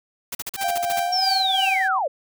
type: noise bursts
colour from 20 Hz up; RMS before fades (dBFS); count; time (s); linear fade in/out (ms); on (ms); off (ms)
white; -29; 10; 0.32-0.998; 5; 30; 42
type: tone with tremolo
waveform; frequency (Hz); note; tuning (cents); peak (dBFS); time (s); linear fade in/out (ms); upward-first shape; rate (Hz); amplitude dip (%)
sawtooth; 784; G5; 0; -20; 0.56-1.89; 50; sine; 3; 65
type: tone with pitch glide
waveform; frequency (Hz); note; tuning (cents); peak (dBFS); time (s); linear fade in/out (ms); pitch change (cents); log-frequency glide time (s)
sine; 698.5 to 761.7; F5 to G5; 0 to -50; -22; 0.64-1.99; 5; +150; 1.05-1.21
type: linear sweep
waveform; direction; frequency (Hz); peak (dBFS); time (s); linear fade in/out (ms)
sine; down; 5590 to 492.4; -20; 1.12-2.08; 10
effects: none